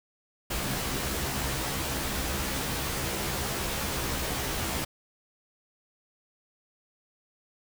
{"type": "noise with comb filter", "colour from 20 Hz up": "pink", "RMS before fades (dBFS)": -31, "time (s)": [0.5, 4.85], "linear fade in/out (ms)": 10, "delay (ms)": 15, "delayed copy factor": 0.85, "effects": []}